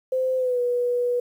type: tone with pitch glide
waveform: sine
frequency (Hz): 517 to 488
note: C5 to B4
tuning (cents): -21 to -21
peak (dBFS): -20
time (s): 0.12-1.2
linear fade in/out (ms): 5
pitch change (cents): -100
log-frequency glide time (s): 0.37-0.6
effects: 9-bit